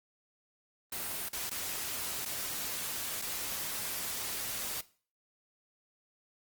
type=noise with dropouts; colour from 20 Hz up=white; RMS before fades=-37 dBFS; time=0.92-4.81 s; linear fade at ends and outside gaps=5 ms; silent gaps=1.288-1.329 / 1.495-1.511 / 2.251-2.258 / 3.215-3.22 s; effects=noise-tail reverb RT60 0.4 s tail -18 dB re dry + Opus 32 kbps